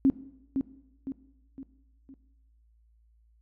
sine tone with echo, 270 Hz, C#4, 45 cents flat, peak -17 dBFS, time 0.05-0.1 s, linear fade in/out 0 ms, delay 510 ms, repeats 4, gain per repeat -7 dB, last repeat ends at 2.14 s, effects noise-tail reverb RT60 0.9 s tail -17 dB re dry + added 56 Hz sine -60 dBFS peak until 3.41 s

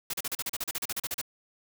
white noise bursts, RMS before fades -32 dBFS, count 16, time 0.1-1.215 s, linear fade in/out 5 ms, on 35 ms, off 37 ms, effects none

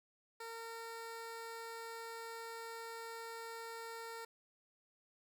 15% pulse tone, 457.5 Hz, A#4, 32 cents flat, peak -39 dBFS, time 0.4-4.25 s, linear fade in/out 5 ms, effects none

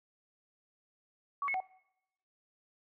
sine tone with pitch steps, 1131 / 2188 / 751 Hz, C#6 / C#7 / F#5, +34 / -23 / +26 cents, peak -31 dBFS, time 1.42-1.603 s, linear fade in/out 2 ms, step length 61 ms, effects noise-tail reverb RT60 0.8 s tail -22 dB re dry

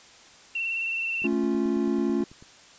sine tone with vibrato, 2700 Hz, E7, 41 cents sharp, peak -26 dBFS, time 0.55-1.27 s, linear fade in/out 5 ms, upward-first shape triangle, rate 19 Hz, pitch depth 39 cents each way
click train, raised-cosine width 3 ms, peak -35 dBFS, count 12, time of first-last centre 1.22-2.425 s, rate 9.13 Hz
triangle chord, A augmented, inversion none, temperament equal with one note detuned, 220 / 278 / 349.2 Hz, A3 / C#4 / E#4, 0 / +5 / 0 cents, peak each -25 dBFS, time 1.24-2.24 s, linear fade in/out 5 ms
effects white hiss -51 dBFS RMS until 2.78 s + resampled to 16000 Hz

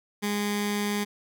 15% pulse tone with notch filter, 205.8 Hz, G#3, 16 cents flat, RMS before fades -28 dBFS, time 0.22-1.05 s, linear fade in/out 20 ms, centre 590 Hz, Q 0.92, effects none

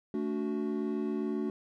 triangle chord, D major, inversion second, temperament equal with one note detuned, 220 / 287.6 / 370 Hz, A3 / D4 / F#4, 0 / -36 / 0 cents, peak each -32 / -33 / -33 dBFS, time 0.14-1.5 s, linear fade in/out 2 ms, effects none

